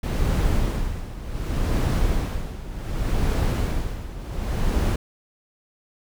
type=noise with tremolo; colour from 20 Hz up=brown; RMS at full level=-20 dBFS; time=0.03-4.96 s; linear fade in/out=5 ms; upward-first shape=sine; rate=0.67 Hz; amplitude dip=80%; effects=none